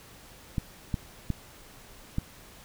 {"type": "clicks", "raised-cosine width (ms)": 5, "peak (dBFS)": -15, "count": 4, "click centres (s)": [0.582, 0.942, 1.303, 2.184], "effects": ["pink hiss -51 dBFS RMS until 2.64 s"]}